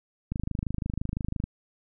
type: click train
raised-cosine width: 5 ms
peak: -17 dBFS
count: 30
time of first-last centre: 0.32-1.44 s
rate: 25.9 Hz
effects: none